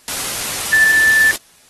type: tone in noise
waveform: sine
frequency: 1760 Hz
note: A6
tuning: in tune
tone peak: -9 dBFS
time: 0.73-1.31 s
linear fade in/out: 0 ms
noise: white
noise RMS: -22 dBFS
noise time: 0.08-1.36 s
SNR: +10 dB
effects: white hiss -49 dBFS RMS until 1.69 s + AAC 32 kbps